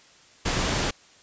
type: noise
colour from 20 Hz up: pink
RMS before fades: -25 dBFS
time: 0.45-0.91 s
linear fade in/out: 10 ms
effects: white hiss -54 dBFS RMS until 1.22 s + resampled to 16000 Hz